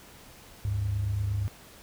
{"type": "tone pair together", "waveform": "sine", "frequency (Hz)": [73.42, 101.93], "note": ["D2", "G#2"], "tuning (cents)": [0, -32], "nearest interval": "tritone", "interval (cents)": 568, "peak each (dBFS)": [-33, -26], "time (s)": [0.65, 1.48], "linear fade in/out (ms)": 0, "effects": ["tanh soft clip ceiling -19 dBFS", "pink hiss -51 dBFS RMS until 1.82 s"]}